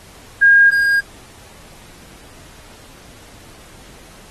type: tone pair in turn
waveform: sine / triangle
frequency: 1622 / 1622 Hz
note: G#6 / G#6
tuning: -41 / -41 cents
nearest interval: unison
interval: 0 cents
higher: neither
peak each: -6 / -10 dBFS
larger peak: first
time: 0.41-0.71 / 0.71-1.01 s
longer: neither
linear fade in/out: 20 ms
effects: pink hiss -43 dBFS RMS until 4.3 s + AAC 32 kbps